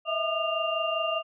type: tone cluster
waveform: sine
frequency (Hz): 639 / 664 / 1215 / 2791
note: D#5 / E5 / D#6 / F7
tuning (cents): +46 / +12 / -42 / -2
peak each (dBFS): -31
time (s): 0.05-1.23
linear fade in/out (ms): 50
effects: none